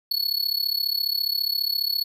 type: tone with amplitude modulation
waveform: square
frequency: 4400 Hz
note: C#8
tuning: 14 cents flat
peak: -19 dBFS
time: 0.11-2.04 s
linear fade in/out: 5 ms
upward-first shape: sine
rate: 34.7 Hz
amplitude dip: 90%
effects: none